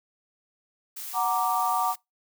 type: noise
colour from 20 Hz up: blue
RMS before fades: -37 dBFS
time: 0.96-1.96 s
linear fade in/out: 10 ms
type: chord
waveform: sine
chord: Gb augmented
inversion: none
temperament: equal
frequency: 740 / 932.3 / 1174.7 Hz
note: Gb5 / Bb5 / D6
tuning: 0 / 0 / 0 cents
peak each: -27 dBFS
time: 1.13-1.95 s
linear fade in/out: 50 ms
effects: noise-tail reverb RT60 0.2 s tail -25 dB re dry